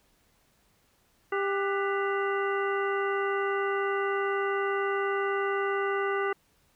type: harmonic tone with a mistuned harmonic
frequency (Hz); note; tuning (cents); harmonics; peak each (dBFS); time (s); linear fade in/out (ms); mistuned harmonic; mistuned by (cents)
396.2; G4; +18; 1 / 2 / 3 / 4 / 5 / 7; -28 / -36 / -33 / -35 / -36 / -45; 1.32-6.33; 5; 4; -110
effects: pink hiss -67 dBFS RMS until 6.75 s